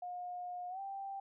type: tone with pitch glide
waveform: sine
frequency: 716 to 785.3 Hz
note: F5 to G5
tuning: +43 to +3 cents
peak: -40 dBFS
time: 0.02-1.2 s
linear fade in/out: 5 ms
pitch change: +160 cents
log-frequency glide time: 0.69-0.8 s
effects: none